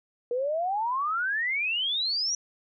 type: exponential sweep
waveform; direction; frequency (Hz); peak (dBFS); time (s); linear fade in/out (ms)
sine; up; 471.8 to 5910; -25; 0.31-2.35; 2
effects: none